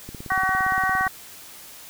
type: click train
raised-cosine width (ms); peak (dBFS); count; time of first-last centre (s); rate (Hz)
3; -23; 18; 0.09-1.067; 17.4
type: harmonic tone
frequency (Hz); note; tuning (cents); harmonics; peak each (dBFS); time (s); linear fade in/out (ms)
378; F#4; +37; 2 / 3 / 4 / 5; -25 / -25 / -25 / -25; 0.3-1.08; 5
effects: white hiss -43 dBFS RMS until 1.89 s